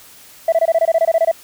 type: tone bursts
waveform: sine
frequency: 659.3 Hz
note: E5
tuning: in tune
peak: -8 dBFS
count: 13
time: 0.48-1.315 s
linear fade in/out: 5 ms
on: 43 ms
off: 23 ms
effects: tanh soft clip ceiling -8 dBFS + white hiss -43 dBFS RMS until 1.43 s